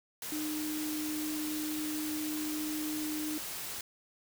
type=tone in noise; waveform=sine; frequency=305.9 Hz; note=D#4; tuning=29 cents flat; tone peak=-34 dBFS; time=0.32-3.38 s; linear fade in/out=2 ms; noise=white; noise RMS=-40 dBFS; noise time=0.22-3.81 s; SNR=+3 dB; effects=none